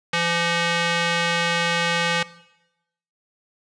square tone with band-pass filter, 170.4 Hz, F3, 42 cents flat, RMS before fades -22 dBFS, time 0.13-2.23 s, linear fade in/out 5 ms, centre 2500 Hz, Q 1, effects noise-tail reverb RT60 0.9 s tail -18 dB re dry + resampled to 22050 Hz

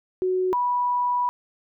sine tone pair in turn, 370 / 980.1 Hz, F#4 / B5, 0 / -13 cents, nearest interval octave + perfect fourth, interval 1687 cents, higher second, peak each -20 dBFS, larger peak neither, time 0.22-0.53 / 0.53-1.29 s, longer second, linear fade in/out 0 ms, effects none

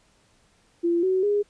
sine tone with pitch steps, 341.8 / 374.9 / 411.2 Hz, F4 / F#4 / G#4, -37 / +23 / -17 cents, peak -19 dBFS, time 0.83-1.43 s, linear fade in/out 20 ms, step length 200 ms, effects pink hiss -62 dBFS RMS until 1.49 s + resampled to 22050 Hz

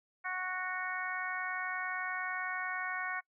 harmonic tone, 368.8 Hz, F#4, 6 cents flat, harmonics 2 / 3 / 4 / 5 / 6, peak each -43 / -41 / -39 / -40 / -42 dBFS, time 0.24-3.21 s, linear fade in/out 20 ms, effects noise-tail reverb RT60 0.1 s tail -25 dB re dry

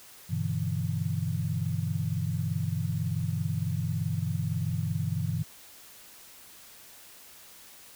sine chord, E minor seventh, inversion first, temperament equal with one note detuned, 98.85 / 123.47 / 146.83 / 164.81 Hz, G2 / B2 / D3 / E3, +15 / 0 / 0 / 0 cents, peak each -32 / -33 / -34 / -32 dBFS, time 0.29-5.44 s, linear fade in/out 20 ms, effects white hiss -51 dBFS RMS until 7.95 s

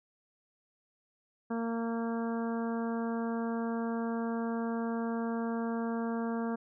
harmonic tone, 230 Hz, A#3, 23 cents flat, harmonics 1 / 2 / 3 / 4 / 5 / 6 / 7, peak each -32 / -38 / -42 / -44 / -46 / -48 / -49 dBFS, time 1.5-6.56 s, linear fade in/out 10 ms, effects none

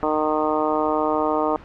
harmonic tone, 153.7 Hz, D#3, 21 cents flat, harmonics 2 / 3 / 4 / 5 / 6 / 7 / 8, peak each -25 / -25 / -25 / -27 / -27 / -28 / -28 dBFS, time 0.03-1.56 s, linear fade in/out 0 ms, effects pink hiss -43 dBFS RMS until 1.64 s + low-pass 2000 Hz 12 dB/octave

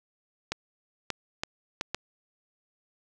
clicks, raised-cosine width 0.2 ms, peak -12 dBFS, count 5, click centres 0.52 / 1.103 / 1.435 / 1.811 / 1.946 s, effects none

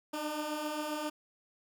15% pulse beating tone pair, 296.3 / 303.8 Hz, D4 / D#4, +15 / -41 cents, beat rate 7.5 Hz, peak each -35 / -29 dBFS, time 0.13-1.1 s, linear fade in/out 10 ms, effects none

